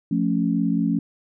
sine chord, F augmented, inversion none, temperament equal, 174.61 / 220 / 277.2 Hz, F3 / A3 / C#4, 0 / 0 / 0 cents, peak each -23 dBFS, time 0.11-0.99 s, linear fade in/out 5 ms, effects none

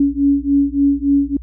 sine beating tone pair, 279.4 / 282.9 Hz, C#4 / C#4, +14 / +35 cents, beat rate 3.5 Hz, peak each -15 dBFS, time 0-1.37 s, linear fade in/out 5 ms, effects added 60 Hz sine -30 dBFS peak until 1.42 s

